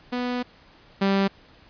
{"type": "tone pair in turn", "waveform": "sawtooth", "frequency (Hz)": [246.9, 195.96], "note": ["B3", "G3"], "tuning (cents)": [0, 0], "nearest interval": "major third", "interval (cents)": 400, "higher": "first", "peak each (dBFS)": [-21, -15], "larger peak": "second", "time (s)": [[0.12, 0.43], [1.01, 1.28]], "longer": "first", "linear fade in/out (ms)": 10, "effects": ["pink hiss -53 dBFS RMS until 1.69 s", "resampled to 11025 Hz"]}